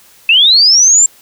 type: linear sweep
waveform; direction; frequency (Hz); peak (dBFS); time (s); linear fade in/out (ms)
sine; up; 2563 to 7459; -4; 0.29-1.06; 2
effects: white hiss -44 dBFS RMS until 1.21 s